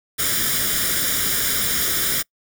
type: noise with comb filter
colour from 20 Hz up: white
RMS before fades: -21 dBFS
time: 0.18-2.23 s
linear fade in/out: 20 ms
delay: 0.57 ms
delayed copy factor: +0.75
effects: noise-tail reverb RT60 0.1 s tail -25 dB re dry